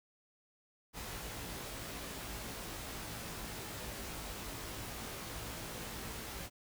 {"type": "noise with comb filter", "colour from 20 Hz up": "pink", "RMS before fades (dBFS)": -44, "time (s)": [0.93, 6.5], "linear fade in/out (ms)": 50, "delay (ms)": 18, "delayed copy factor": 0.65, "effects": []}